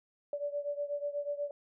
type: beating tone pair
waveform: sine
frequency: 576 / 584.2 Hz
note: D5 / D5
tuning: -34 / -9 cents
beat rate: 8.2 Hz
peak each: -35 / -38 dBFS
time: 0.33-1.51 s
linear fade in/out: 2 ms
effects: none